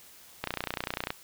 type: click train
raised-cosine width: 0.3 ms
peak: -14 dBFS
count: 21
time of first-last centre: 0.44-1.104 s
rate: 30.1 Hz
effects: white hiss -53 dBFS RMS until 1.23 s